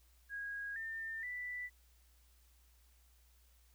sine tone with pitch steps, 1643 / 1802.1 / 1976.6 Hz, G#6 / A6 / B6, -19 / +41 / +1 cents, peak -40 dBFS, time 0.29-1.7 s, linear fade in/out 50 ms, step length 470 ms, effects added 60 Hz sine -65 dBFS peak until 3.74 s + white hiss -72 dBFS RMS until 3.74 s

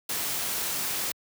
white noise, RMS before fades -30 dBFS, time 0.09-1.12 s, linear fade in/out 5 ms, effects high-pass 80 Hz 12 dB/octave

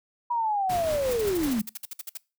sine linear sweep, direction down, 973 to 200 Hz, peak -23 dBFS, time 0.3-1.62 s, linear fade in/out 10 ms
pink noise with tremolo, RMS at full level -34 dBFS, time 0.69-1.6 s, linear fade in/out 10 ms, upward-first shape triangle, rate 5.5 Hz, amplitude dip 45%
blue noise bursts, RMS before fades -35 dBFS, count 14, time 1.11-2.174 s, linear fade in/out 5 ms, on 24 ms, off 56 ms
effects noise-tail reverb RT60 0.3 s tail -23 dB re dry

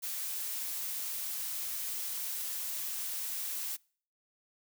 blue noise, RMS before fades -37 dBFS, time 0.02-3.77 s, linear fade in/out 20 ms, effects noise-tail reverb RT60 0.5 s tail -26 dB re dry

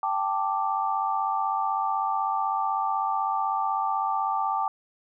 sine chord, G suspended second, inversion none, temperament equal, 784 / 880 / 1174.7 Hz, G5 / A5 / D6, 0 / 0 / 0 cents, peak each -28 dBFS, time 0.03-4.68 s, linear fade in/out 2 ms, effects none

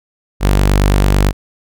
sawtooth tone, 49 Hz, G1, in tune, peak -5 dBFS, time 0.4-1.33 s, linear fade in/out 50 ms, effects none

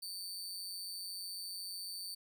sawtooth tone with amplitude modulation, 4556 Hz, C#8, 47 cents sharp, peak -36 dBFS, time 0.02-2.15 s, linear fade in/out 10 ms, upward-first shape sine, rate 186 Hz, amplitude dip 60%, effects none

